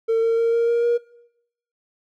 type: tone with pitch steps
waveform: triangle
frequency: 452.8 / 457 / 461.2 / 465.5 / 469.9 / 474.2 Hz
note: A4 / A#4 / A#4 / A#4 / A#4 / A#4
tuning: +50 / -34 / -19 / -2 / +14 / +30 cents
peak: -13 dBFS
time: 0.08-0.98 s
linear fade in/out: 20 ms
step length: 150 ms
effects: noise-tail reverb RT60 0.8 s tail -23 dB re dry + tanh soft clip ceiling -12 dBFS